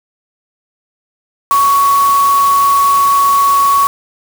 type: tone in noise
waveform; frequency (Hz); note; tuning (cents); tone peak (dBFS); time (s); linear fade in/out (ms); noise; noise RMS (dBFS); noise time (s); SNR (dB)
sine; 1117; C#6; +13; -7; 1.51-3.87; 0; white; -23; 1.51-3.87; +13
effects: none